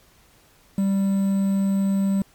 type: tone with quantisation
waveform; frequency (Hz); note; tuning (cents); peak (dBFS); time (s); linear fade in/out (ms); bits
triangle; 196; G3; 0; -16; 0.78-2.22; 2; 7
effects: pink hiss -56 dBFS RMS until 2.34 s + MP3 96 kbps